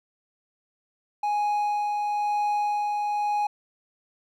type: tone with tremolo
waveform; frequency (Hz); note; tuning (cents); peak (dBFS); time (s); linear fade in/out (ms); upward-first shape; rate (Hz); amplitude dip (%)
triangle; 830.6; G#5; 0; -20; 1.23-3.47; 5; sine; 1; 25
effects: none